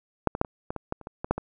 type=clicks; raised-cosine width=1 ms; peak=-6 / -16 / -6 / -23 / -17 / -19 / -14 / -30 / -22 / -17 / -8 / -17 dBFS; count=12; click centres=0.273 / 0.351 / 0.414 / 0.448 / 0.705 / 0.763 / 0.924 / 1.013 / 1.071 / 1.245 / 1.31 / 1.38 s; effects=none